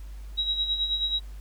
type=tone with tremolo; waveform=sine; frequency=3848 Hz; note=B7; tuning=46 cents flat; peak=-22 dBFS; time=0.37-1.2 s; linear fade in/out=20 ms; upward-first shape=sine; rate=9.3 Hz; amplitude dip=60%; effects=added 50 Hz sine -37 dBFS peak until 1.4 s + pink hiss -57 dBFS RMS until 1.4 s